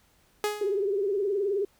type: tone with exponential decay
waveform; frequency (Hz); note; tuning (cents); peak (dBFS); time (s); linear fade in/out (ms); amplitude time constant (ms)
sawtooth; 418.1; G#4; +12; -19; 0.44-0.85; 1; 87
type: tone with vibrato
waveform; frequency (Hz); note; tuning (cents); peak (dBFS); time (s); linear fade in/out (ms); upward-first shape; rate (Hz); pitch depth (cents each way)
sine; 398.7; G4; +29; -24; 0.61-1.65; 5; triangle; 19; 120
effects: pink hiss -64 dBFS RMS until 1.79 s